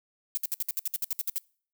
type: noise bursts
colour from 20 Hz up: violet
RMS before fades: -29 dBFS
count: 13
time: 0.35-1.381 s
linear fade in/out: 0 ms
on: 23 ms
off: 61 ms
effects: noise-tail reverb RT60 0.5 s tail -26 dB re dry